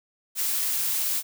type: noise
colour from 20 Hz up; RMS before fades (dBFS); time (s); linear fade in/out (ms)
blue; -26; 0.35-1.23; 50
effects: none